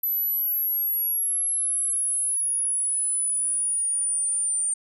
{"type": "linear sweep", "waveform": "sine", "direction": "down", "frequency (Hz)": [12000, 9000], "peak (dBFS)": -22, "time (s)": [0.03, 4.74], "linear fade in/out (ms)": 5, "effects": []}